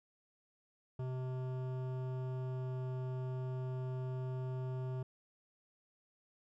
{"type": "tone with hard clipping", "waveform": "triangle", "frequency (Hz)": 128.6, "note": "C3", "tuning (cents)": -30, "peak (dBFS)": -39, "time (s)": [0.99, 5.03], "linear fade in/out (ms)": 5, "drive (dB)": 18, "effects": []}